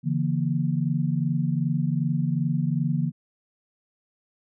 sine tone cluster, 143.6 / 166.2 / 235.1 Hz, D3 / E3 / A#3, -39 / +15 / +15 cents, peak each -25 / -25 / -29 dBFS, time 0.03-3.12 s, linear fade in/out 50 ms, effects none

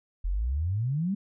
sine exponential sweep, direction up, 40.54 to 207.7 Hz, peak -25 dBFS, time 0.24-1.15 s, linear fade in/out 10 ms, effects none

